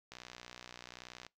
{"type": "click train", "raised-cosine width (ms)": 0.2, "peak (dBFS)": -30, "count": 71, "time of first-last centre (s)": [0.12, 1.266], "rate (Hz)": 61.1, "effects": ["noise-tail reverb RT60 0.2 s tail -25 dB re dry"]}